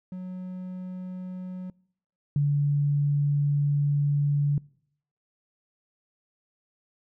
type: tone pair in turn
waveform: triangle / sine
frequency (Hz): 183.6 / 144.16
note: F#3 / D3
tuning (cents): -13 / -32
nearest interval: major third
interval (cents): 419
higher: first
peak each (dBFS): -31 / -20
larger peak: second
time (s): 0.12-1.7 / 2.36-4.58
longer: second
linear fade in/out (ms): 2
effects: noise-tail reverb RT60 0.7 s tail -25 dB re dry